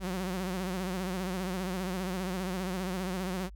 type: tone with vibrato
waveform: sawtooth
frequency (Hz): 185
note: F#3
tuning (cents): 0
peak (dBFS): -28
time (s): 0-3.5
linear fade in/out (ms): 50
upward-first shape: sine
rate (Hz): 15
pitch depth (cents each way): 81
effects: added 50 Hz sine -44 dBFS peak until 3.55 s